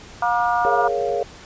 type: harmonic tone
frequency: 238.4 Hz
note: A#3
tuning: 39 cents sharp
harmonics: 3 / 4 / 5 / 6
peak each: -20 / -22 / -24 / -26 dBFS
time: 0.22-0.88 s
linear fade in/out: 5 ms
type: chord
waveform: sine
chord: Bb minor seventh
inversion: third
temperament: equal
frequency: 415.3 / 466.2 / 554.4 / 698.5 Hz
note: Ab4 / Bb4 / Db5 / F5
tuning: 0 / 0 / 0 / 0 cents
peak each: -25 dBFS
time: 0.65-1.23 s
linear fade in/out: 0 ms
effects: pink hiss -42 dBFS RMS until 1.45 s + resampled to 16000 Hz